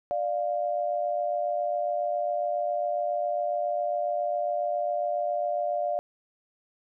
sine tone pair together, 592.7 / 700 Hz, D5 / F5, +16 / +4 cents, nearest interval minor third, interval 288 cents, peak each -28 dBFS, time 0.11-5.99 s, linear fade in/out 0 ms, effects none

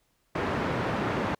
pink band-pass noise, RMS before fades -29 dBFS, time 0.35-1.35 s, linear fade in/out 5 ms, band 120 to 1700 Hz, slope 12 dB/octave, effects pink hiss -71 dBFS RMS until 1.39 s

